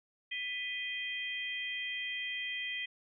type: tone cluster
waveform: sine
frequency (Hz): 1988 / 2485 / 3180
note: B6 / D#7 / G7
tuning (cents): +11 / -3 / +24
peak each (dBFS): -39 / -40 / -40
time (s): 0.31-2.86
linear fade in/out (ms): 10
effects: none